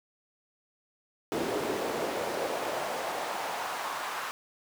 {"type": "noise with high-pass filter sweep", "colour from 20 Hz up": "brown", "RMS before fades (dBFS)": -33, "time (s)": [1.32, 4.31], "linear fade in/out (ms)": 0, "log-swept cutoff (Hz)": [360, 1100], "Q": 1.8, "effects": []}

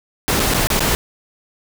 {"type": "noise with dropouts", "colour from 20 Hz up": "pink", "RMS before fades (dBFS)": -17, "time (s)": [0.28, 0.95], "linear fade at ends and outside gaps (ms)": 0, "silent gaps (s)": [[0.395, 0.401], [0.538, 0.544], [0.671, 0.702], [0.794, 0.805]], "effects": []}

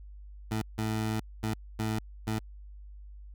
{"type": "tone bursts at uneven times", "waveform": "20% pulse", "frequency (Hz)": 109.3, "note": "A2", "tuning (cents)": -11, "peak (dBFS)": -24, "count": 5, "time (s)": [[0.51, 0.62], [0.78, 1.2], [1.43, 1.54], [1.79, 1.99], [2.27, 2.39]], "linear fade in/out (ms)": 5, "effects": ["added 50 Hz sine -44 dBFS peak until 3.34 s"]}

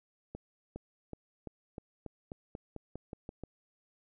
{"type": "accelerating click train", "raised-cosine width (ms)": 2, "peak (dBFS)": -28, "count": 13, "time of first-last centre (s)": [0.35, 3.437], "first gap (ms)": 410, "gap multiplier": 0.91, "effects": []}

